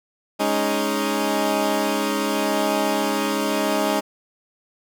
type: chord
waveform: 15% pulse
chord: Ab suspended fourth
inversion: none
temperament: equal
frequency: 207.7 / 277.2 / 311.1 Hz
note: Ab3 / Db4 / Eb4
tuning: 0 / 0 / 0 cents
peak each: -18 dBFS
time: 0.39-4.01 s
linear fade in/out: 20 ms
effects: none